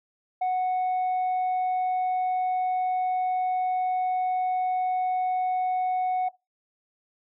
sine tone, 738 Hz, F#5, 5 cents flat, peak -20 dBFS, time 0.41-6.29 s, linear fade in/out 10 ms, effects noise-tail reverb RT60 0.2 s tail -20 dB re dry + tanh soft clip ceiling -22 dBFS

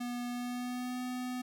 square tone with pitch glide, 243.3 to 250.7 Hz, B3 to B3, -26 to +26 cents, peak -36 dBFS, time 0-1.42 s, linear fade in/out 10 ms, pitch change +52 cents, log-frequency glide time 0.29-1.01 s, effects none

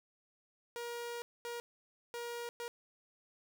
sawtooth tone bursts at uneven times, 474.6 Hz, A#4, 31 cents sharp, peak -36 dBFS, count 4, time 0.76-1.22 / 1.45-1.6 / 2.14-2.49 / 2.6-2.68 s, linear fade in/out 0 ms, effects none

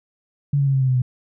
sine tone with pitch steps, 142.4 / 139.47 / 136.6 / 133.79 / 131.03 / 128.34 / 125.7 Hz, C#3 / C#3 / C#3 / C3 / C3 / C3 / B2, +47 / +11 / -25 / +39 / +3 / -33 / +31 cents, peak -15 dBFS, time 0.53-1.02 s, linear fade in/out 5 ms, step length 70 ms, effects none

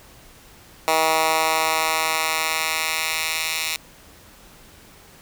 10% pulse tone with high-pass filter sweep, 159.5 Hz, D#3, 43 cents sharp, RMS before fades -22 dBFS, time 0.88-3.76 s, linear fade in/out 0 ms, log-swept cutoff 720 to 2700 Hz, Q 0.99, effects pink hiss -48 dBFS RMS until 5.21 s

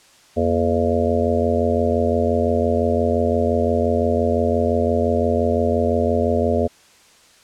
harmonic tone with a mistuned harmonic, 85.8 Hz, F2, 30 cents flat, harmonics 1 / 3 / 4 / 5 / 6 / 7 / 8, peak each -23 / -22 / -30 / -22 / -24 / -23 / -26 dBFS, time 0.36-6.68 s, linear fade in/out 20 ms, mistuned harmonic 3, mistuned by -130 cents, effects white hiss -51 dBFS RMS until 7.43 s + low-pass 8000 Hz 12 dB/octave

